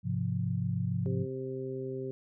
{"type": "chord", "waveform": "sine", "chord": "F minor", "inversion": "first", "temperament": "equal", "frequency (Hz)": [103.83, 130.81, 174.61], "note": ["Ab2", "C3", "F3"], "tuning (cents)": [0, 0, 0], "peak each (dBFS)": -33, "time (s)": [0.03, 1.27], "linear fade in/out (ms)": 50}
{"type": "harmonic tone", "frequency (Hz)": 131.1, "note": "C3", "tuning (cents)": 4, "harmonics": [1, 2, 3, 4], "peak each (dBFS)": [-40, -42, -36, -46], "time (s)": [1.06, 2.11], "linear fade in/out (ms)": 0}
{"effects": []}